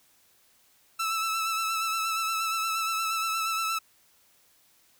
sawtooth tone with vibrato, 1318.5 Hz, E6, in tune, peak -23 dBFS, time 0.99-3.79 s, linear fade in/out 10 ms, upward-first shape sine, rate 8.5 Hz, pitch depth 28 cents each way, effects white hiss -63 dBFS RMS until 4.99 s

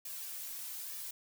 blue noise with flanger, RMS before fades -43 dBFS, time 0.05-1.11 s, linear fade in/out 5 ms, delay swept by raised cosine 1.7 to 3.7 ms, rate 1.1 Hz, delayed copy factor +0.55, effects none

